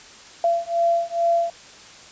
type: beating tone pair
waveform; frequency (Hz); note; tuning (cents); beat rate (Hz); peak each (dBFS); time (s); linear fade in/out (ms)
sine; 679 / 681.3; F5 / F5; -49 / -43; 2.3; -21; 0.44-1.5; 2
effects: white hiss -44 dBFS RMS until 2.11 s + resampled to 16000 Hz